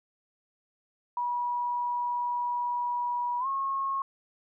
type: tone with pitch glide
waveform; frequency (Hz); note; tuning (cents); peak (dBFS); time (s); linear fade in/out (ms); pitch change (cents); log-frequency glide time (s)
sine; 969 to 1087.7; B5 to C#6; -33 to -33; -27; 1.17-4.02; 2; +200; 3.39-3.47
effects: none